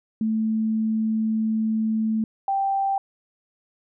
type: tone pair in turn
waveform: sine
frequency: 220 / 784 Hz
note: A3 / G5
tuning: 0 / 0 cents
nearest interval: octave + minor seventh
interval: 2200 cents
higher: second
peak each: -20 dBFS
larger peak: neither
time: 0.21-2.24 / 2.48-2.98 s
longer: first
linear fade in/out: 2 ms
effects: none